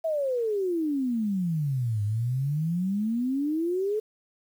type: exponential two-way sweep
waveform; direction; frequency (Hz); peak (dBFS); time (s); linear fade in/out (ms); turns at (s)
sine; down then up; 664 to 101.6 to 438.3; -24; 0.04-4; 10; 2.03
effects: 9-bit